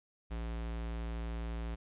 square tone, 57 Hz, A#1, 38 cents flat, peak -37 dBFS, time 0.3-1.76 s, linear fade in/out 20 ms, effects resampled to 8000 Hz + 13-bit

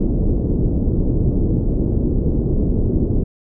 pink low-pass noise, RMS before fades -17 dBFS, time 0-3.24 s, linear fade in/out 10 ms, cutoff 390 Hz, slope 24 dB/octave, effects none

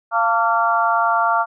harmonic tone with a mistuned harmonic, 230.4 Hz, A#3, 20 cents flat, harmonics 3 / 4 / 5 / 6, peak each -20 / -20 / -20 / -20 dBFS, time 0.11-1.46 s, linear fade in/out 50 ms, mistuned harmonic 4, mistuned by -40 cents, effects none

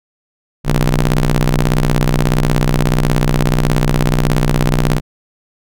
sawtooth ring-modulated tone, 61.6 Hz, B1, 4 cents flat, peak -4 dBFS, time 0.64-5.01 s, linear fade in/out 50 ms, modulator 84.1 Hz, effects none

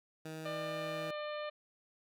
15% pulse tone with pitch glide, 158.2 to 159.67 Hz, D#3 to D#3, +29 to +45 cents, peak -36 dBFS, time 0.25-1.11 s, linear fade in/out 5 ms, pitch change +16 cents, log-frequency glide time 0.38-0.54 s
harmonic tone, 599 Hz, D5, 34 cents sharp, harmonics 1 / 2 / 3 / 4 / 5 / 6 / 7, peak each -39 / -45 / -49 / -51 / -53 / -55 / -56 dBFS, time 0.45-1.5 s, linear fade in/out 10 ms
effects none

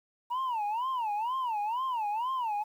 sine tone with vibrato, 932.3 Hz, A#5, in tune, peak -26 dBFS, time 0.3-2.64 s, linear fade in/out 20 ms, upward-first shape sine, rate 2.1 Hz, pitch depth 220 cents each way, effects tanh soft clip ceiling -28 dBFS + 10-bit

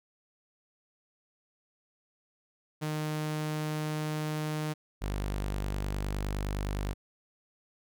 sawtooth tone pair in turn, 153.4 / 49.73 Hz, D#3 / G1, -24 / +26 cents, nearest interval octave + minor sixth, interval 1950 cents, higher first, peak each -27 dBFS, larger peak neither, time 2.81-4.74 / 5.01-6.94 s, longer neither, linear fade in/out 20 ms, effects none

